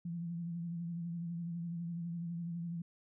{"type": "tone with vibrato", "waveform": "sine", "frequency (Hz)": 170, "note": "F3", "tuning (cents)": -46, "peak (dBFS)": -37, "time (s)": [0.05, 2.82], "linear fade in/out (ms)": 5, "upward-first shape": "sine", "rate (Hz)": 12, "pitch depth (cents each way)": 40, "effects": []}